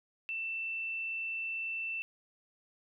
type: tone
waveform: sine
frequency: 2671 Hz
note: E7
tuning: 22 cents sharp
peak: -34 dBFS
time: 0.29-2.02 s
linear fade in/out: 0 ms
effects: none